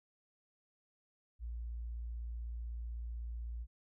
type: tone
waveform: sine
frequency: 58 Hz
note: A#1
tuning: 8 cents flat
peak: -39 dBFS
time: 1.39-3.67 s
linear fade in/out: 50 ms
effects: none